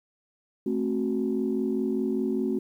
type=chord; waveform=sine; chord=F# diminished; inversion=first; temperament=equal with one note detuned; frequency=220 / 265 / 370 Hz; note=A3 / C4 / F#4; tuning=0 / +22 / 0 cents; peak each=-28 dBFS; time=0.66-2.59 s; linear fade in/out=5 ms; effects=tanh soft clip ceiling -16 dBFS + 10-bit